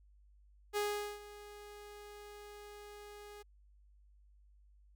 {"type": "tone with ADSR envelope", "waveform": "sawtooth", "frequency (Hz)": 413.8, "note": "G#4", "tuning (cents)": -6, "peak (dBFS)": -28, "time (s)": [0.73, 3.43], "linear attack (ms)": 39, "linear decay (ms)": 420, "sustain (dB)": -18, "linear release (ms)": 14, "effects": ["added 50 Hz sine -61 dBFS peak until 4.95 s"]}